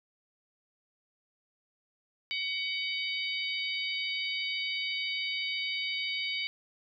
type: harmonic tone with a mistuned harmonic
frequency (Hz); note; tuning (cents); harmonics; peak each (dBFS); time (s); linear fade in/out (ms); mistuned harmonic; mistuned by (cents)
751; F#5; +26; 3 / 4 / 5 / 6; -34 / -36 / -38 / -40; 2.31-6.47; 0; 6; +49
effects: none